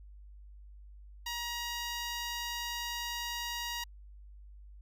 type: tone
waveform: 10% pulse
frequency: 950 Hz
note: A#5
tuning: 33 cents sharp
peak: -27 dBFS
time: 1.26-3.84 s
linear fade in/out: 5 ms
effects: added 50 Hz sine -49 dBFS peak until 4.81 s